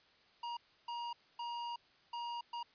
square tone bursts at uneven times, 947 Hz, A#5, 27 cents sharp, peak -40 dBFS, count 5, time 0.43-0.57 / 0.88-1.13 / 1.39-1.76 / 2.13-2.41 / 2.53-2.63 s, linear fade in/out 5 ms, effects white hiss -67 dBFS RMS until 2.74 s + resampled to 11025 Hz

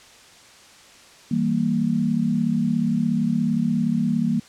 sine chord, E diminished, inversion none, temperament equal with one note detuned, 162.36 / 196 / 233.1 Hz, E3 / G3 / Bb3, -26 / 0 / 0 cents, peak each -25 / -24 / -21 dBFS, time 1.31-4.4 s, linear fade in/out 5 ms, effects white hiss -48 dBFS RMS until 4.48 s + low-pass 7000 Hz 12 dB/octave

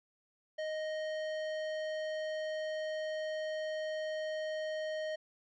sine tone with hard clipping, 622.3 Hz, D#5, in tune, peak -37 dBFS, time 0.58-5.16 s, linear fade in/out 10 ms, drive 16 dB, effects low-pass 5000 Hz 12 dB/octave

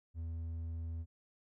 sine tone with hard clipping, 82.41 Hz, E2, in tune, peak -39 dBFS, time 0.14-1.06 s, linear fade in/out 50 ms, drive 3 dB, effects none

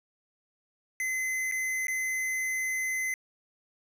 square tone with dropouts, 2046 Hz, C7, 39 cents flat, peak -29 dBFS, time 1-3.14 s, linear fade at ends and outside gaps 1 ms, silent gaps 1.514-1.521 / 1.87-1.882 s, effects resampled to 32000 Hz

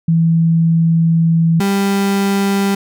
sine / 35% pulse tone pair in turn, 164.81 / 197.9 Hz, E3 / G3, 0 / +17 cents, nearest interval minor third, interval 317 cents, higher second, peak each -9 / -11 dBFS, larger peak first, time 0.08-1.6 / 1.6-2.75 s, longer first, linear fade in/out 5 ms, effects none

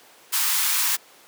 white high-pass noise, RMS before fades -22 dBFS, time 0.32-0.97 s, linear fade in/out 20 ms, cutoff 850 Hz, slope 96 dB/octave, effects pink hiss -50 dBFS RMS until 1.27 s + high-pass 400 Hz 12 dB/octave

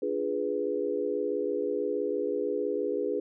sine chord, D diminished seventh, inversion none, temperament equal, 293.7 / 349.2 / 415.3 / 493.9 Hz, D4 / F4 / Ab4 / Cb5, 0 / 0 / 0 / 0 cents, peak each -35 / -36 / -30 / -32 dBFS, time 0.02-3.2 s, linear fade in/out 5 ms, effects none

